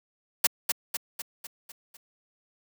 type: noise with echo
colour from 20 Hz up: white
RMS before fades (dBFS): -20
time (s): 0.44-0.47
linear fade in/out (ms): 5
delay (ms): 250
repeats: 6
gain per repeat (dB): -5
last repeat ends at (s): 1.97
effects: high-pass 200 Hz 12 dB/octave